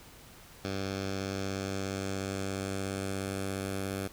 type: tone with low-pass filter sweep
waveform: 10% pulse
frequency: 97 Hz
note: G2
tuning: 18 cents flat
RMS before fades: -35 dBFS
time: 0.64-4.08 s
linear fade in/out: 10 ms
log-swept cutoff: 5100 to 12000 Hz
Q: 1.9
effects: pink hiss -53 dBFS RMS until 4.12 s